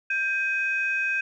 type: tone pair together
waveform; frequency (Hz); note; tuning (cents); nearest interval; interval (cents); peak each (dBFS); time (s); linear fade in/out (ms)
sine; 1579 / 2521; G6 / D#7; +12 / +22; minor sixth; 810; -25; 0.1-1.21; 5
effects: tanh soft clip ceiling -16 dBFS